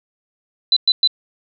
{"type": "tone bursts", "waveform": "sine", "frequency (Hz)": 4006, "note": "B7", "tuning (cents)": 24, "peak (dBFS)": -10, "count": 3, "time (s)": [0.72, 1.075], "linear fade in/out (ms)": 2, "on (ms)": 45, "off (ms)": 110, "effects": []}